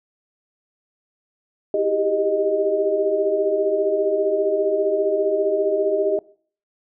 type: tone cluster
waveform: sine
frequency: 328.2 / 386.4 / 401.4 / 621 Hz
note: E4 / G4 / G4 / D#5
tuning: -8 / -25 / +41 / -3 cents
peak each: -30 / -25 / -21 / -21 dBFS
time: 1.74-6.19 s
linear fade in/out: 2 ms
effects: noise-tail reverb RT60 0.5 s tail -22 dB re dry